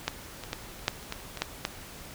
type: clicks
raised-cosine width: 0.2 ms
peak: -9 / -21 / -14 / -29 / -6 / -28 / -15 / -30 / -20 / -9 / -10 dBFS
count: 11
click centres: 0.08 / 0.437 / 0.531 / 0.793 / 0.881 / 1.028 / 1.124 / 1.202 / 1.373 / 1.42 / 1.651 s
effects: pink hiss -45 dBFS RMS until 2.14 s